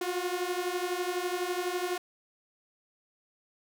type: beating tone pair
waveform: sawtooth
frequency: 353.1 / 365.1 Hz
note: F4 / F#4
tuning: +19 / -23 cents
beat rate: 12 Hz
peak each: -29 dBFS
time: 0.01-1.98 s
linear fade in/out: 5 ms
effects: none